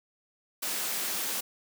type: high-pass noise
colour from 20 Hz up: white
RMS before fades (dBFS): -32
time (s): 0.62-1.41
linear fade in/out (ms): 10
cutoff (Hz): 170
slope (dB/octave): 48
effects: none